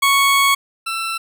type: tone pair in turn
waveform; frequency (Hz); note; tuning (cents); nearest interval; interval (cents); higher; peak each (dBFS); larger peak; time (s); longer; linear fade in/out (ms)
20% pulse; 1108.7 / 1338.2; C#6 / E6; 0 / +26; minor third; 326; second; -7 / -16; first; 0.02-0.55 / 0.86-1.18; first; 10
effects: none